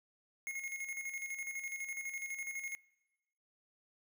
square tone with tremolo, 2161 Hz, C#7, 45 cents flat, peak -38 dBFS, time 0.47-2.75 s, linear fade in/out 0 ms, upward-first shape square, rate 12 Hz, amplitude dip 50%, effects noise-tail reverb RT60 1.0 s tail -23 dB re dry

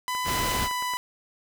sawtooth tone with pitch glide, 1001 to 994.1 Hz, B5 to B5, +23 to +11 cents, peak -23 dBFS, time 0.08-0.97 s, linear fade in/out 0 ms, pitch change -12 cents, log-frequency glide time 0.62-0.68 s
click train, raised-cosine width 0.5 ms, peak -24 dBFS, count 8, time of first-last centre 0.15-0.937 s, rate 8.9 Hz
pink noise, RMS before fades -29 dBFS, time 0.24-0.69 s, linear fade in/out 50 ms
effects none

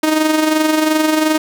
sawtooth tone with amplitude modulation, 311.1 Hz, D#4, in tune, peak -6 dBFS, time 0.03-1.38 s, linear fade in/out 5 ms, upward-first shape sine, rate 22.8 Hz, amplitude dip 50%, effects none

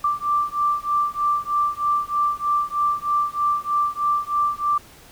sine beating tone pair, 1174.7 / 1177.9 Hz, D6 / D6, 0 / +5 cents, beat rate 3.2 Hz, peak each -22 dBFS, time 0.04-4.78 s, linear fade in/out 5 ms, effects pink hiss -47 dBFS RMS until 5.11 s

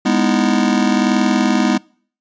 square chord, E major seventh, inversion first, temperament just, 206 / 247.2 / 309 / 329.6 Hz, G#3 / B3 / D#4 / E4, -14 / +2 / -12 / 0 cents, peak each -18 / -17 / -21 / -23 dBFS, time 0.05-1.78 s, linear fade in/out 10 ms, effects noise-tail reverb RT60 0.5 s tail -26 dB re dry + resampled to 16000 Hz

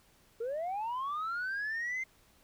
sine linear sweep, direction up, 441 to 2100 Hz, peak -31 dBFS, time 0.4-2.04 s, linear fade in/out 10 ms, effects tanh soft clip ceiling -31 dBFS + pink hiss -65 dBFS RMS until 2.43 s

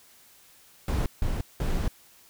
brown noise bursts at uneven times, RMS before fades -26 dBFS, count 3, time 0.88-1.06 / 1.22-1.41 / 1.6-1.88 s, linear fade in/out 2 ms, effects white hiss -56 dBFS RMS until 2.29 s

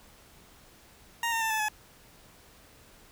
20% pulse tone with pitch steps, 932.3 / 911.5 / 891.2 / 871.4 / 852 Hz, A#5 / A#5 / A5 / A5 / G#5, 0 / -39 / +22 / -17 / +44 cents, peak -22 dBFS, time 1.23-1.685 s, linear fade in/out 2 ms, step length 91 ms, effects pink hiss -56 dBFS RMS until 3.11 s

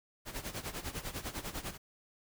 pink noise with tremolo, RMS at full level -38 dBFS, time 0.25-1.78 s, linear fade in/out 50 ms, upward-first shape sine, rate 10 Hz, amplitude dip 80%, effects none

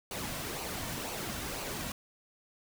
pink noise with flanger, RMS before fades -38 dBFS, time 0.11-1.92 s, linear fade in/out 2 ms, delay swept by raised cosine 0.56 to 2.46 ms, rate 2 Hz, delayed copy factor -0.5, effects none

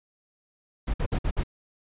brown noise bursts, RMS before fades -25 dBFS, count 5, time 0.87-1.435 s, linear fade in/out 10 ms, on 69 ms, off 55 ms, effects resampled to 8000 Hz

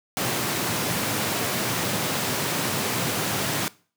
pink high-pass noise, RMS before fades -26 dBFS, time 0.17-3.68 s, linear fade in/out 0 ms, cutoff 100 Hz, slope 48 dB/octave, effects noise-tail reverb RT60 0.4 s tail -21 dB re dry

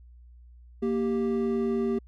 triangle tone pair together, 233.1 / 392 Hz, A#3 / G4, 0 / 0 cents, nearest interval major sixth, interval 900 cents, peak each -25 dBFS, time 0.82-1.99 s, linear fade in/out 10 ms, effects added 60 Hz sine -48 dBFS peak until 2.07 s

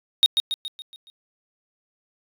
triangle tone with echo, 3729 Hz, A#7, in tune, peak -9 dBFS, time 0.23-0.26 s, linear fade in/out 0 ms, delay 140 ms, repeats 6, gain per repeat -6 dB, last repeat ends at 1.1 s, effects tanh soft clip ceiling -6 dBFS

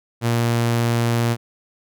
sawtooth tone, 117.5 Hz, A#2, 14 cents sharp, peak -13 dBFS, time 0.21-1.37 s, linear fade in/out 50 ms, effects none

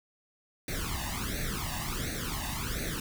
pink noise with flanger, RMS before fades -34 dBFS, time 0.68-3 s, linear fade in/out 2 ms, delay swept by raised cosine 0.48 to 1.1 ms, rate 1.4 Hz, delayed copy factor +0.9, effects none

